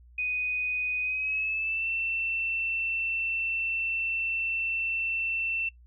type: tone with pitch glide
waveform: sine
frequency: 2491 to 2685 Hz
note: D#7 to E7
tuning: +1 to +31 cents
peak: -27 dBFS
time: 0.18-5.69 s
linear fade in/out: 5 ms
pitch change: +130 cents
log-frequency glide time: 1.01-1.88 s
effects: noise-tail reverb RT60 0.1 s tail -19 dB re dry + added 60 Hz sine -51 dBFS peak until 5.86 s